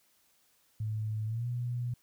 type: tone with pitch glide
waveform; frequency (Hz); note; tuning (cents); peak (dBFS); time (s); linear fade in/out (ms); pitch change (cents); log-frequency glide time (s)
sine; 108.4 to 121.67; A2 to B2; -25 to -25; -31; 0.8-1.94; 5; +200; 1.26-1.47
effects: white hiss -69 dBFS RMS until 2.02 s